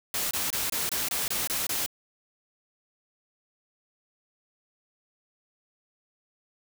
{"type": "noise bursts", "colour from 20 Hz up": "white", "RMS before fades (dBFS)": -29, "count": 9, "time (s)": [0.14, 1.862], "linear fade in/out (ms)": 2, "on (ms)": 170, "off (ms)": 24, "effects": []}